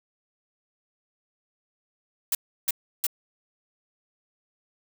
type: noise bursts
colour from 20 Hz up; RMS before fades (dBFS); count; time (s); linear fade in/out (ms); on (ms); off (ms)
blue; -24; 3; 2.32-3.067; 2; 29; 330
effects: none